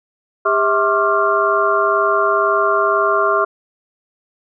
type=tone cluster; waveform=sine; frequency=401.9 / 648 / 1073 / 1175 / 1385 Hz; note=G4 / E5 / C6 / D6 / F6; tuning=+43 / -30 / +43 / +1 / -15 cents; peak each=-19 dBFS; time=0.45-3.45 s; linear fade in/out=10 ms; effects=none